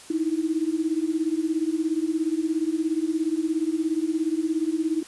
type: beating tone pair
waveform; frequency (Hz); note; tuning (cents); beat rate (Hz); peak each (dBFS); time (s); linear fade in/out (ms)
sine; 311.1 / 328.1; D#4 / E4; 0 / -8; 17; -25; 0.1-5.03; 5
effects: white hiss -46 dBFS RMS until 5.07 s + resampled to 24000 Hz